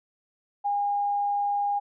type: tone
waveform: sine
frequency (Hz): 813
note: G#5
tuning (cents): -37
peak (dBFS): -23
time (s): 0.64-1.8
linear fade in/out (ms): 20
effects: none